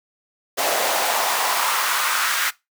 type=noise with high-pass filter sweep; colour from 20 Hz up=pink; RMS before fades=-21 dBFS; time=0.57-2.51 s; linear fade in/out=20 ms; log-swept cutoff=560 to 1500 Hz; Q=2.3; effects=noise-tail reverb RT60 0.2 s tail -20 dB re dry